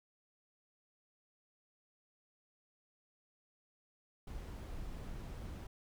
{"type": "noise", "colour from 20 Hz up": "brown", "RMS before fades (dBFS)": -45, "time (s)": [4.27, 5.67], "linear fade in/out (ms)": 5, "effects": []}